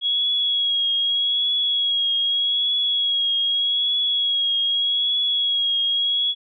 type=tone with vibrato; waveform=sine; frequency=3322 Hz; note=G#7; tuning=in tune; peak=-18 dBFS; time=0.01-6.35 s; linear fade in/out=50 ms; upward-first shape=triangle; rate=0.82 Hz; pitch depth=34 cents each way; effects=none